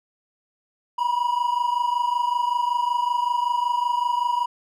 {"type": "tone pair together", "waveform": "triangle", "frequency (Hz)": [962.5, 987.8], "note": ["B5", "B5"], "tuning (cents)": [-45, 0], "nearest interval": "unison", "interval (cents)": 45, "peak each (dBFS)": [-20, -23], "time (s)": [0.98, 4.46], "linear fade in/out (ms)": 10, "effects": []}